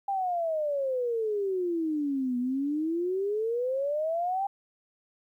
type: exponential two-way sweep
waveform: sine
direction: down then up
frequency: 803 to 242.6 to 803 Hz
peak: -26 dBFS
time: 0.08-4.47 s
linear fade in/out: 5 ms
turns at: 2.38 s
effects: 11-bit